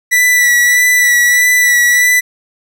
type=tone with vibrato; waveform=45% pulse; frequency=1962 Hz; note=B6; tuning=12 cents flat; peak=-7 dBFS; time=0.11-2.21 s; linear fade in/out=20 ms; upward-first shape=sine; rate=1.6 Hz; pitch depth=23 cents each way; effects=none